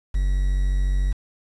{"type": "tone with quantisation", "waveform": "triangle", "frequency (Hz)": 47, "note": "F#1", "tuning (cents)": 28, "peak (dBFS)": -16, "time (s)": [0.14, 1.13], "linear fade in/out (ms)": 10, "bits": 7, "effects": ["resampled to 24000 Hz"]}